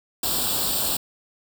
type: noise with comb filter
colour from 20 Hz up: white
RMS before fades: -24 dBFS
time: 0.23-0.97 s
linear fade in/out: 5 ms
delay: 0.24 ms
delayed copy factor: +0.8
effects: none